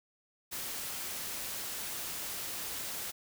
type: noise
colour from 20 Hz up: white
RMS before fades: -39 dBFS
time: 0.51-3.12 s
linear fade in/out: 20 ms
effects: none